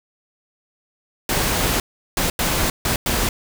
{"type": "noise bursts at uneven times", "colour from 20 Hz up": "pink", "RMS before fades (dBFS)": -20, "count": 5, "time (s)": [[1.29, 1.8], [2.17, 2.3], [2.39, 2.7], [2.85, 2.96], [3.06, 3.29]], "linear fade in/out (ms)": 2, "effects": []}